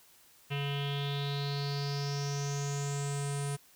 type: tone with low-pass filter sweep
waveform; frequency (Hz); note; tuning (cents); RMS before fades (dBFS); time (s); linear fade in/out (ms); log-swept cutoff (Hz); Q
square; 141.8; C#3; +40; -34; 0.5-3.57; 20; 2800 to 9600; 6.8
effects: white hiss -61 dBFS RMS until 3.75 s